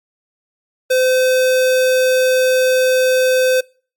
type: tone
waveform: square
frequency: 513 Hz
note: C5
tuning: 34 cents flat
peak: -12 dBFS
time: 0.9-3.61 s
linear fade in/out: 10 ms
effects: noise-tail reverb RT60 0.4 s tail -25 dB re dry + MP3 96 kbps